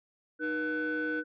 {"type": "tone cluster", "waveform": "sine", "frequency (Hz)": [308.8, 481.6, 1500], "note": ["D#4", "B4", "F#6"], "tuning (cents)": [-13, -44, 23], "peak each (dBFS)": [-32, -35, -31], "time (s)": [0.39, 1.24], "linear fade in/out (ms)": 50, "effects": ["tanh soft clip ceiling -25 dBFS"]}